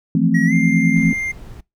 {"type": "chord", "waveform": "sine", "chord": "F major seventh", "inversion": "third", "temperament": "equal", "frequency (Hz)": [164.81, 174.61, 220, 261.6], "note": ["E3", "F3", "A3", "C4"], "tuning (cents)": [0, 0, 0, 0], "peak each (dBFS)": -18, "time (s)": [0.15, 1.13], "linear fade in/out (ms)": 2}
{"type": "tone with pitch glide", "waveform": "triangle", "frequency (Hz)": [1907, 2104], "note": ["A#6", "C7"], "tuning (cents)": [39, 9], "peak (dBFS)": -19, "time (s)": [0.34, 1.32], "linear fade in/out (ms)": 10, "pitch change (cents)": 170, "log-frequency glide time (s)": [0.46, 0.53]}
{"type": "noise", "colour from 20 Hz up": "brown", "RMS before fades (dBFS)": -36, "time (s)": [0.95, 1.61], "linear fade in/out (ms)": 10}
{"effects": ["noise-tail reverb RT60 0.2 s tail -23 dB re dry"]}